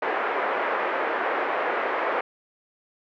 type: band-pass noise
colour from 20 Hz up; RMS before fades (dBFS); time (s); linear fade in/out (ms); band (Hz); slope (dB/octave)
pink; -26; 0.02-2.21; 5; 410 to 2000; 24
effects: none